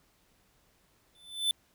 square tone with exponential growth, 3520 Hz, A7, in tune, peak -23 dBFS, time 1.15-1.51 s, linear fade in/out 1 ms, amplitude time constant 78 ms, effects pink hiss -68 dBFS RMS until 1.74 s

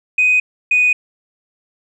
sine tone pair in turn, 2500 / 2484 Hz, D#7 / D#7, +8 / -3 cents, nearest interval unison, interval 11 cents, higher first, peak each -9 dBFS, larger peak neither, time 0.18-0.4 / 0.71-0.93 s, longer neither, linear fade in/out 5 ms, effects tanh soft clip ceiling -6 dBFS

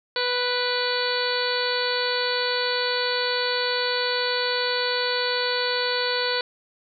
harmonic tone with a mistuned harmonic, 493.9 Hz, B4, in tune, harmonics 1 / 2 / 3 / 4 / 5 / 6 / 7 / 8 / 9, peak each -27 / -31 / -29 / -34 / -35 / -36 / -35 / -30 / -29 dBFS, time 0.16-6.41 s, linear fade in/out 2 ms, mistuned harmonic 5, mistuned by -34 cents, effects none

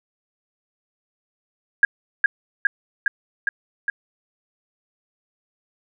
sine tone with echo, 1626 Hz, G#6, 37 cents flat, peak -9 dBFS, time 1.83-1.85 s, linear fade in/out 2 ms, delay 410 ms, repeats 5, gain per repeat -2 dB, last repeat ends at 3.9 s, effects none

